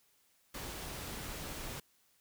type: noise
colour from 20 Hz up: pink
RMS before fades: -43 dBFS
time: 0.54-1.8 s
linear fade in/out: 5 ms
effects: white hiss -71 dBFS RMS until 2.2 s

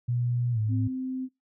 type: tone with pitch glide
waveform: sine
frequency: 121.4 to 108.16 Hz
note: B2 to A2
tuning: -29 to -29 cents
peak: -24 dBFS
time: 0.08-0.88 s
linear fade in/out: 10 ms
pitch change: -200 cents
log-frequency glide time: 0.52-0.59 s
type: tone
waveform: sine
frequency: 259 Hz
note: C4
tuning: 17 cents flat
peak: -29 dBFS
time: 0.68-1.29 s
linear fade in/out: 50 ms
effects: noise-tail reverb RT60 0.2 s tail -21 dB re dry

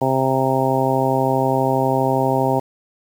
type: harmonic tone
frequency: 132.4 Hz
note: C3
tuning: 21 cents sharp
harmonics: 1 / 2 / 3 / 4 / 5 / 6 / 7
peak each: -23 / -23 / -23 / -23 / -23 / -23 / -23 dBFS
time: 0.01-2.6 s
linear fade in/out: 10 ms
effects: 7-bit

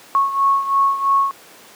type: beating tone pair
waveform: sine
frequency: 1100 / 1103 Hz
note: C#6 / C#6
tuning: -14 / -9 cents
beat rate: 3 Hz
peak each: -15 / -20 dBFS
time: 0.15-1.31 s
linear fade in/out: 0 ms
effects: pink hiss -43 dBFS RMS until 1.75 s + high-pass 300 Hz 12 dB/octave

